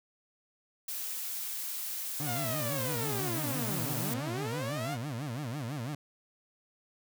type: noise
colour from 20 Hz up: blue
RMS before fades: -37 dBFS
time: 0.88-4.14 s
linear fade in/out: 5 ms
type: tone with vibrato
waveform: 30% pulse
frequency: 131.4 Hz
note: C3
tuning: 8 cents sharp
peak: -32 dBFS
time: 2.2-5.95 s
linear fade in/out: 2 ms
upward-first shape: sine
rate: 6 Hz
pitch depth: 270 cents each way
type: linear two-way sweep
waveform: sawtooth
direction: down then up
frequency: 740 to 119.5 to 740 Hz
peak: -32 dBFS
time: 2.24-4.98 s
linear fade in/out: 50 ms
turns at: 3.93 s
effects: none